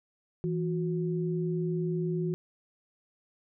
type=tone pair together; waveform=sine; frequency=164.81 / 363.8 Hz; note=E3 / F#4; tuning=0 / -29 cents; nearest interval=octave + major second; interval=1371 cents; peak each=-29 / -32 dBFS; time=0.44-2.34 s; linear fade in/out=0 ms; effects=none